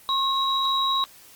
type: tone pair together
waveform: sine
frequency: 1079 / 3848 Hz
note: C#6 / B7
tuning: -47 / -46 cents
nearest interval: octave + minor seventh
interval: 2201 cents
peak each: -23 dBFS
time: 0.09-1.04 s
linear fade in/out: 0 ms
effects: white hiss -50 dBFS RMS until 1.35 s + Opus 24 kbps